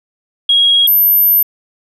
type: tone pair in turn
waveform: sine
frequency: 3294 / 13002 Hz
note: G#7 / G#9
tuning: -15 / -38 cents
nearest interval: 2 octaves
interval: 2377 cents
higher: second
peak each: -6 dBFS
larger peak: neither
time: 0.49-0.87 / 0.87-1.43 s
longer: second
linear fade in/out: 5 ms
effects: tanh soft clip ceiling -2 dBFS